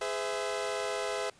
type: chord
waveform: sawtooth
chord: Ab augmented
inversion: none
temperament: equal with one note detuned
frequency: 415.3 / 510.1 / 659.3 Hz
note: Ab4 / C5 / E5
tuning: 0 / -44 / 0 cents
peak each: -32 dBFS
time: 0.01-1.3 s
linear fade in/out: 5 ms
effects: pink hiss -60 dBFS RMS until 1.39 s + resampled to 22050 Hz